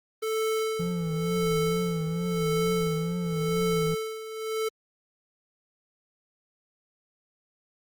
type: tone with tremolo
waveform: square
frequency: 440 Hz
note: A4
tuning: in tune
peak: -25 dBFS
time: 0.22-4.69 s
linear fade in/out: 10 ms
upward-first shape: sine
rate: 0.93 Hz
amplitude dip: 75%
type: tone with vibrato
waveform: triangle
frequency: 168.3 Hz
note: E3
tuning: 36 cents sharp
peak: -25 dBFS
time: 0.79-3.95 s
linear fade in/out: 10 ms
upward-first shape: triangle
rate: 2.2 Hz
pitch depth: 95 cents each way
effects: Opus 32 kbps